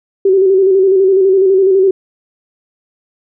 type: tone with vibrato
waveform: sine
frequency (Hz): 383.1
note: G4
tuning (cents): -40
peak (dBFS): -6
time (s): 0.25-1.91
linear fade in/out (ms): 5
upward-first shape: square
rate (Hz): 12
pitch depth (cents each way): 42
effects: none